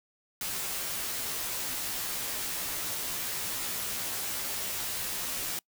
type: noise with comb filter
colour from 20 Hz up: white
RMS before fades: -34 dBFS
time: 0.41-5.59 s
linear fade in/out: 2 ms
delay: 14 ms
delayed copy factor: -0.8
effects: noise-tail reverb RT60 0.1 s tail -26 dB re dry